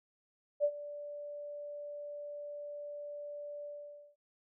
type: tone with ADSR envelope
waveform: sine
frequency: 584 Hz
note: D5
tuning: 10 cents flat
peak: -24 dBFS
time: 0.6-4.16 s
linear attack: 41 ms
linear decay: 64 ms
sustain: -17 dB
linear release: 510 ms
effects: none